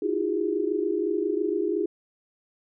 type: tone cluster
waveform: sine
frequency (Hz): 313.7 / 341 / 366.8 / 409.7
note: D#4 / F4 / F#4 / G#4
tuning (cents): +14 / -41 / -15 / -24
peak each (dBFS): -30 / -29 / -30 / -27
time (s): 0.02-1.86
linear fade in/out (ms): 5
effects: none